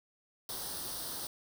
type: noise with comb filter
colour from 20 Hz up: white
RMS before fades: -40 dBFS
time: 0.49-1.27 s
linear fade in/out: 2 ms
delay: 0.21 ms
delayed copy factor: +0.75
effects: none